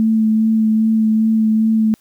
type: tone with vibrato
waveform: sine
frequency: 220 Hz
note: A3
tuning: in tune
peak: -11 dBFS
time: 0-1.94 s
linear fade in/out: 0 ms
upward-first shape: sine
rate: 2.5 Hz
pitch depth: 15 cents each way
effects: white hiss -56 dBFS RMS until 2 s